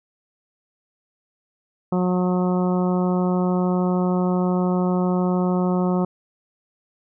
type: harmonic tone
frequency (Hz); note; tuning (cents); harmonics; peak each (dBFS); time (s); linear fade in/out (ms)
181.3; F#3; -35; 1 / 2 / 3 / 4 / 5 / 6 / 7; -19 / -25 / -29 / -31 / -33 / -35 / -36; 1.92-6.05; 5
effects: none